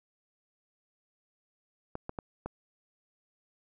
clicks, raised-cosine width 1 ms, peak -22 dBFS, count 4, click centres 1.954 / 2.094 / 2.188 / 2.46 s, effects none

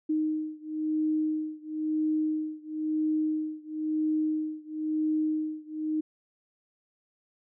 sine beating tone pair, 309.7 / 310.69 Hz, D#4 / D#4, -8 / -2 cents, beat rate 0.99 Hz, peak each -29 / -30 dBFS, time 0.09-6.01 s, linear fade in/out 10 ms, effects none

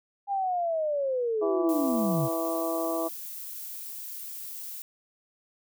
sine linear sweep, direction down, 812 to 123.47 Hz, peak -25 dBFS, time 0.27-2.29 s, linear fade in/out 50 ms
harmonic tone, 164.81 Hz, E3, in tune, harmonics 2 / 3 / 4 / 5 / 6 / 7, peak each -31 / -36 / -30 / -42 / -41 / -37 dBFS, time 1.41-3.09 s, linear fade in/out 20 ms
violet noise, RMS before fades -39 dBFS, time 1.69-4.82 s, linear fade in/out 0 ms
effects none

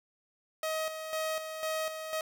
sawtooth tone with tremolo, 632 Hz, D#5, 27 cents sharp, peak -27 dBFS, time 0.63-2.21 s, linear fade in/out 2 ms, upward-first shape square, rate 2 Hz, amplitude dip 55%, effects none

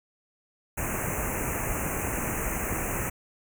pink band-stop noise, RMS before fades -30 dBFS, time 0.77-3.1 s, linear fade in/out 10 ms, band 2700 to 6200 Hz, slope 96 dB/octave, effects none

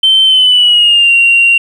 sine tone with pitch glide, 3097 to 2759 Hz, G7 to F7, -22 to -22 cents, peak -3 dBFS, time 0.03-1.58 s, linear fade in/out 5 ms, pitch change -200 cents, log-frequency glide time 0.25-1.13 s, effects tanh soft clip ceiling 0 dBFS + 7-bit

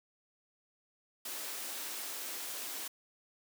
white high-pass noise, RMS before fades -41 dBFS, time 1.25-2.88 s, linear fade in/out 5 ms, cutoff 240 Hz, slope 48 dB/octave, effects none

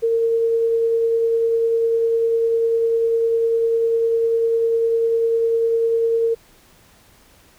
sine tone with tremolo, 458.1 Hz, A#4, 30 cents flat, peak -14 dBFS, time 0.02-6.35 s, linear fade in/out 20 ms, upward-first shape triangle, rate 10 Hz, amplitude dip 25%, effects pink hiss -52 dBFS RMS until 7.58 s

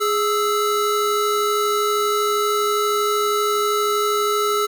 square tone pair together, 415.3 / 1318.5 Hz, G#4 / E6, 0 / 0 cents, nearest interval octave + minor sixth, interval 2000 cents, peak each -21 dBFS, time 0-4.67 s, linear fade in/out 20 ms, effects none

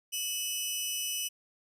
15% pulse tone pair together, 2579 / 2960 Hz, E7 / F#7, -39 / 0 cents, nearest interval major second, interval 239 cents, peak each -33 / -25 dBFS, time 0.12-1.29 s, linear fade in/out 20 ms, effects none

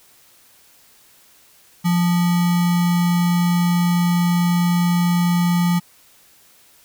sine tone with sample-and-hold, 174.61 Hz, F3, in tune, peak -14 dBFS, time 1.84-5.8 s, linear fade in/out 20 ms, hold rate 1050 Hz, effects white hiss -52 dBFS RMS until 6.84 s

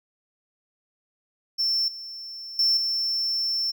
triangle tone with level steps, 5380 Hz, E8, 34 cents sharp, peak -20 / -34 / -17 / -22 dBFS, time 1.58-3.72 s, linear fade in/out 20 ms, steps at 1.88 / 2.59 / 2.77 s, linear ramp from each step 2 ms, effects none

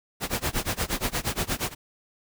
pink noise with tremolo, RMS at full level -25 dBFS, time 0.2-1.75 s, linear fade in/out 50 ms, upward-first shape sine, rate 8.5 Hz, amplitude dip 95%, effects none

